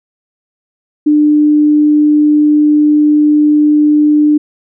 sine tone, 299.1 Hz, D4, 32 cents sharp, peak -5 dBFS, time 1.06-4.38 s, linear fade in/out 10 ms, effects none

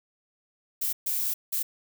violet noise bursts at uneven times, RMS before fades -28 dBFS, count 3, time 0.81-0.93 / 1.06-1.34 / 1.52-1.63 s, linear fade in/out 10 ms, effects none

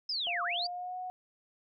sine linear two-way sweep, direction down then up, 5274 to 1058 to 4818 Hz, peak -31 dBFS, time 0.09-0.67 s, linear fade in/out 5 ms, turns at 0.43 s
sine tone with pitch glide, 698.5 to 734.5 Hz, F5 to F#5, 0 to -13 cents, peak -36 dBFS, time 0.27-1.1 s, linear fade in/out 0 ms, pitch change +87 cents, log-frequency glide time 0.57-0.97 s
effects none

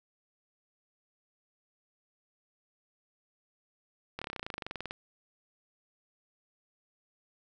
slowing click train, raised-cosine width 0.3 ms, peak -21 dBFS, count 20, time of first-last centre 4.19-4.909 s, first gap 26 ms, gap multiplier 1.04, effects none

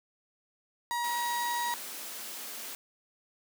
35% pulse tone, 954 Hz, A#5, 40 cents sharp, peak -28 dBFS, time 0.91-1.74 s, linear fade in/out 0 ms
white high-pass noise, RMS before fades -41 dBFS, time 1.04-2.75 s, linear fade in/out 0 ms, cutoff 190 Hz, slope 96 dB/octave
effects none

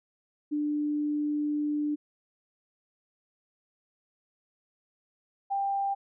sine tone pair in turn, 296.6 / 791.8 Hz, D4 / G5, +17 / +17 cents, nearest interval octave + perfect fourth, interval 1700 cents, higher second, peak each -26 dBFS, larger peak neither, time 0.51-1.96 / 5.5-5.95 s, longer first, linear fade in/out 20 ms, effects none

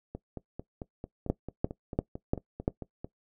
two click trains, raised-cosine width 2 ms, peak -12 / -24 dBFS, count 5 / 14, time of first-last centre 1.3-2.679 / 0.15-3.045 s, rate 2.9 / 4.49 Hz, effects noise-tail reverb RT60 0.1 s tail -19 dB re dry

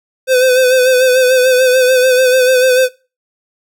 square tone with vibrato, 510 Hz, C5, 44 cents flat, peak -8 dBFS, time 0.27-2.89 s, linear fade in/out 50 ms, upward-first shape sine, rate 6.8 Hz, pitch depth 42 cents each way, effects noise-tail reverb RT60 0.3 s tail -21 dB re dry

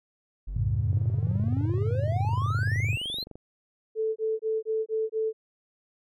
triangle exponential sweep, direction up, 43.8 to 4258 Hz, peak -29 dBFS, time 0.47-3.24 s, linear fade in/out 10 ms
sine chord, F# minor, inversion none, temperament equal, 92.5 / 110 / 138.59 Hz, F#2 / A2 / C#3, 0 / 0 / 0 cents, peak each -29 / -26 / -32 dBFS, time 0.56-2.96 s, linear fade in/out 5 ms
click train, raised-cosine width 2 ms, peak -30 dBFS, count 58, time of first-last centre 0.93-3.356 s, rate 23.5 Hz
sine tone bursts, 440 Hz, A4, in tune, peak -24 dBFS, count 6, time 3.95-5.33 s, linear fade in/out 50 ms, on 210 ms, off 24 ms
effects none

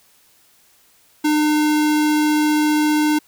square tone, 302.5 Hz, D#4, 49 cents flat, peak -15 dBFS, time 1.24-3.19 s, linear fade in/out 10 ms, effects white hiss -55 dBFS RMS until 3.27 s

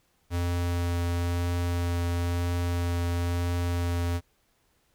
square tone with vibrato, 86.9 Hz, F2, 8 cents flat, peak -26 dBFS, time 0.3-4.21 s, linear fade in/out 50 ms, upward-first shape triangle, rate 1 Hz, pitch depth 10 cents each way, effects pink hiss -69 dBFS RMS until 4.94 s

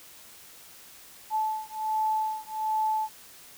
sine beating tone pair, 869 / 870.3 Hz, A5 / A5, -22 / -19 cents, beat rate 1.3 Hz, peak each -29 dBFS, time 1.3-3.09 s, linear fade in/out 50 ms, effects white hiss -50 dBFS RMS until 3.57 s

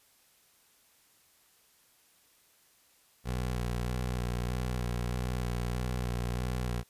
20% pulse tone with vibrato, 61 Hz, B1, 21 cents flat, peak -26 dBFS, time 3.24-6.84 s, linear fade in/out 50 ms, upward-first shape square, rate 1.6 Hz, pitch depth 28 cents each way, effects white hiss -65 dBFS RMS until 6.89 s + resampled to 32000 Hz

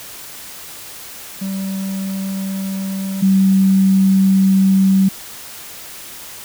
triangle / sine tone pair in turn, 193.2 / 192.18 Hz, G3 / G3, -25 / -34 cents, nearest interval unison, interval 9 cents, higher first, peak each -18 / -9 dBFS, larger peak second, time 1.41-3.22 / 3.22-5.09 s, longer second, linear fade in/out 10 ms, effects white hiss -34 dBFS RMS until 6.44 s

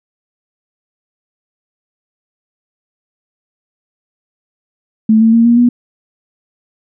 sine tone with pitch steps, 219.3 / 224.8 / 230.5 / 236.3 / 242.2 Hz, A3 / A3 / A#3 / A#3 / B3, -6 / +37 / -19 / +24 / -34 cents, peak -5 dBFS, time 5.09-5.69 s, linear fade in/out 5 ms, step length 120 ms, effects none

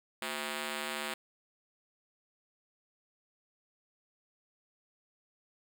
5% pulse ring-modulated tone, 293.8 Hz, D4, 1 cent sharp, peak -21 dBFS, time 0.22-1.14 s, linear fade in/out 2 ms, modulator 69.7 Hz, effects none

